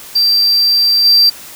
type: tone with level steps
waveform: triangle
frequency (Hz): 4699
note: D8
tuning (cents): 0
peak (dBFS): -7 / -4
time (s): 0.15-1.3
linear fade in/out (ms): 10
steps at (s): 1.04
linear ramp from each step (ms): 20
effects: white hiss -33 dBFS RMS until 1.55 s